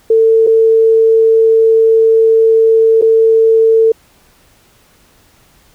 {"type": "tone with dropouts", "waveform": "sine", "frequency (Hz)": 448.1, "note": "A4", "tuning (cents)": 32, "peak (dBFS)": -5, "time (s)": [0.1, 3.92], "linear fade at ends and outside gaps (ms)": 5, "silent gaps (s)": [[0.467, 0.471], [3.014, 3.022]], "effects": ["pink hiss -49 dBFS RMS until 5.74 s"]}